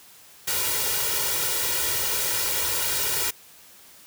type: noise with comb filter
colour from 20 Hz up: white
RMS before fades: -25 dBFS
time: 0.47-3.31 s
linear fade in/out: 10 ms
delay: 2.1 ms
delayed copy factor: +0.9
effects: white hiss -50 dBFS RMS until 4.06 s + high-pass 60 Hz 12 dB/octave